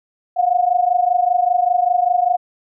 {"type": "tone pair together", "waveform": "sine", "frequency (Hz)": [705, 730.1], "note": ["F5", "F#5"], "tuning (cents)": [16, -23], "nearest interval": "minor second", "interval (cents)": 61, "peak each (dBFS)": -16, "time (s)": [0.36, 2.37], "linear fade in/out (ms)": 20, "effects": []}